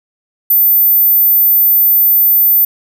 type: tone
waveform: sine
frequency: 14080 Hz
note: A9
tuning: in tune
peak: -6 dBFS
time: 0.5-2.65 s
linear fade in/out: 5 ms
effects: none